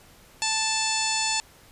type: harmonic tone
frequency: 880 Hz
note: A5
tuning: in tune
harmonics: 1 / 2 / 3 / 4 / 5 / 6 / 7 / 8 / 9 / 10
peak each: -30 / -36 / -30 / -34 / -30 / -33 / -38 / -30 / -37 / -38 dBFS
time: 0.42-1.4 s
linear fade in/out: 0 ms
effects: pink hiss -53 dBFS RMS until 1.71 s + resampled to 32000 Hz